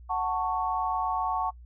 sine chord, F# minor, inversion none, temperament just, 740 / 888 / 1110 Hz, F#5 / A5 / C#6, 0 / +16 / +2 cents, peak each -30 dBFS, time 0.09-1.51 s, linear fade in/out 20 ms, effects noise-tail reverb RT60 0.1 s tail -24 dB re dry + added 60 Hz sine -45 dBFS peak until 1.65 s

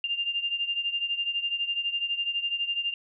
sine beating tone pair, 2794 / 2806 Hz, F7 / F7, 0 / +8 cents, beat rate 12 Hz, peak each -28 / -32 dBFS, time 0.04-2.94 s, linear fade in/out 2 ms, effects none

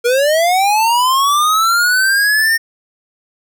square linear sweep, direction up, 466.2 to 1836 Hz, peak -11 dBFS, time 0.04-2.58 s, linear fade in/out 20 ms, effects none

